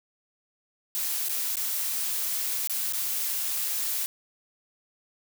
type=noise with dropouts; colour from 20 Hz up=blue; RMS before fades=-29 dBFS; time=0.95-4.06 s; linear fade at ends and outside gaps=0 ms; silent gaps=1.285-1.294 / 1.556-1.569 / 2.674-2.697 / 2.924-2.934 s; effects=none